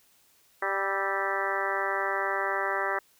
harmonic tone with a mistuned harmonic, 196 Hz, G3, in tune, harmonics 2 / 3 / 4 / 5 / 6 / 7 / 8 / 9 / 10, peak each -35 / -35 / -35 / -35 / -35 / -35 / -35 / -35 / -35 dBFS, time 0.62-2.99 s, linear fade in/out 5 ms, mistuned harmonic 7, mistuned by -55 cents, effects white hiss -63 dBFS RMS until 3.19 s

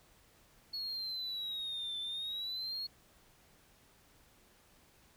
sine exponential two-way sweep, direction down then up, 4365 to 3520 to 4340 Hz, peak -35 dBFS, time 0.73-2.87 s, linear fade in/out 10 ms, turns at 1.99 s, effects tanh soft clip ceiling -35 dBFS + pink hiss -65 dBFS RMS until 5.16 s

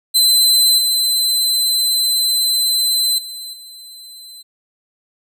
sawtooth tone with level steps, 4054 Hz, B7, 45 cents sharp, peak -7 / -11 / -25 / -32 dBFS, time 0.14-4.43 s, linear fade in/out 20 ms, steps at 0.78 / 3.18 / 3.53 s, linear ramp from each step 5 ms, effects none

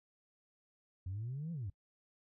sine exponential two-way sweep, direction up then down, 87.9 to 174.1 to 87.9 Hz, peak -37 dBFS, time 1.06-1.7 s, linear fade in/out 5 ms, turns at 1.52 s, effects noise-tail reverb RT60 0.1 s tail -22 dB re dry + tanh soft clip ceiling -35 dBFS

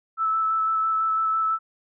sine tone with vibrato, 1312 Hz, E6, 9 cents flat, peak -20 dBFS, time 0.17-1.59 s, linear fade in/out 50 ms, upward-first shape square, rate 6 Hz, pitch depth 9 cents each way, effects none

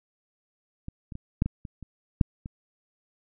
clicks, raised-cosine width 5 ms, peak -23 / -26 / -24 / -9 / -16 / -25 / -28 / -6 / -24 dBFS, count 9, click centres 0.884 / 1.122 / 1.154 / 1.421 / 1.46 / 1.652 / 1.827 / 2.212 / 2.459 s, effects none

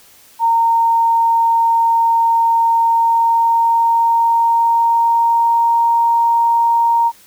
sine tone with pitch glide, 920 to 930.2 Hz, A#5 to A#5, -23 to -4 cents, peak -10 dBFS, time 0.39-7.12 s, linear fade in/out 50 ms, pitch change +19 cents, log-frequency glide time 2.82-5.86 s, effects white hiss -46 dBFS RMS until 7.26 s

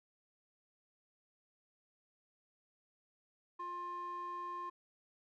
square tone with band-pass filter, 352.8 Hz, F4, 18 cents sharp, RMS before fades -43 dBFS, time 3.59-4.7 s, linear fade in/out 10 ms, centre 1000 Hz, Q 5.5, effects none

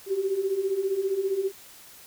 sine beating tone pair, 375.5 / 390.5 Hz, F#4 / G4, +26 / -7 cents, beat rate 15 Hz, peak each -30 / -25 dBFS, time 0.06-1.52 s, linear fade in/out 50 ms, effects white hiss -49 dBFS RMS until 2.06 s

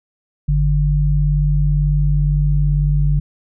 sine tone pair together, 49.02 / 146.9 Hz, G1 / D3, +1 / +1 cents, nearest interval octave + perfect fifth, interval 1900 cents, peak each -15 dBFS, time 0.48-3.2 s, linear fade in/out 10 ms, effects none

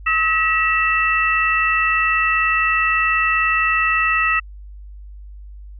sine tone cluster, 1285 / 1924 / 2661 Hz, E6 / B6 / E7, -45 / -46 / +16 cents, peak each -19 dBFS, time 0.06-4.4 s, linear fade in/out 10 ms, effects added 50 Hz sine -34 dBFS peak until 5.79 s

